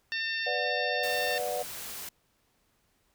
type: harmonic tone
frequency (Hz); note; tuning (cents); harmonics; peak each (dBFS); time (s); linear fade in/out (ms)
902; A5; +43; 2 / 3 / 4 / 5 / 6; -32 / -36 / -38 / -40 / -42; 0.12-1.38; 0
type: chord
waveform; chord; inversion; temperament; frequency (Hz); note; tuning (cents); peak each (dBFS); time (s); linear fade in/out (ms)
sine; B minor; none; equal with one note detuned; 493.9 / 587.3 / 731.5; B4 / D5 / F#5; 0 / 0 / -20; -34; 0.46-1.63; 10
type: noise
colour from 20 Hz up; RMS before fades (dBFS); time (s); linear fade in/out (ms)
white; -40; 1.03-2.09; 5
effects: pink hiss -71 dBFS RMS until 3.14 s